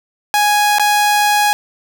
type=tone with dropouts; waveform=sawtooth; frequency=830.6 Hz; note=G#5; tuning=in tune; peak=-7 dBFS; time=0.34-1.53 s; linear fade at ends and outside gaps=0 ms; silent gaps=0.784-0.796 s; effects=none